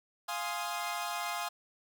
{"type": "chord", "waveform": "sawtooth", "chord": "F minor seventh", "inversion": "none", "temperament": "equal with one note detuned", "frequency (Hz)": [698.5, 830.6, 1046.5, 1249.6], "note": ["F5", "Ab5", "C6", "Eb6"], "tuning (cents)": [0, 0, 0, 7], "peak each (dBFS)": [-35, -36, -36, -37], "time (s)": [0.28, 1.49], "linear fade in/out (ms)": 10, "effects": []}